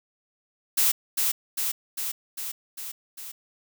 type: noise with echo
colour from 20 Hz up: blue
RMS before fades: -21 dBFS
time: 0.77-0.92 s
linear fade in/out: 10 ms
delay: 400 ms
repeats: 6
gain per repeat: -3 dB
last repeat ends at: 3.32 s
effects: none